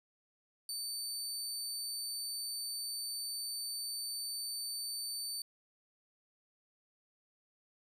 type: tone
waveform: 25% pulse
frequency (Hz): 4561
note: C#8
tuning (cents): +49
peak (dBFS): -33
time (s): 0.69-5.42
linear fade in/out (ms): 2
effects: none